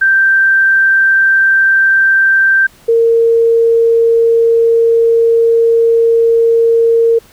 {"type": "tone pair in turn", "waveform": "sine", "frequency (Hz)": [1568, 459.9], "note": ["G6", "A#4"], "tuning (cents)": [0, -23], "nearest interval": "octave + major sixth", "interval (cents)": 2123, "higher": "first", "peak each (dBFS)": -6, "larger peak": "neither", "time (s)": [[0.01, 2.67], [2.88, 7.19]], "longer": "second", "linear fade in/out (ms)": 10, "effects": ["pink hiss -44 dBFS RMS until 7.32 s"]}